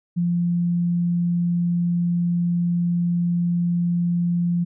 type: tone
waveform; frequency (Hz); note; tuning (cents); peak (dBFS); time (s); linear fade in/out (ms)
sine; 173.4; F3; -12; -18; 0.16-4.65; 20
effects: none